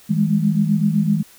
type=tone cluster; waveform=sine; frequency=160.7 / 202.1 / 209.9 Hz; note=E3 / G#3 / G#3; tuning=-44 / -47 / +19 cents; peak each=-19 dBFS; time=0.09-1.23 s; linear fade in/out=20 ms; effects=white hiss -48 dBFS RMS until 1.38 s